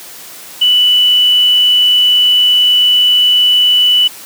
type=tone with quantisation; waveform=sine; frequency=2971 Hz; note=F#7; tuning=6 cents sharp; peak=-6 dBFS; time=0.61-4.08 s; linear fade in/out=10 ms; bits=5; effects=white hiss -32 dBFS RMS until 4.25 s + high-pass 150 Hz 12 dB/octave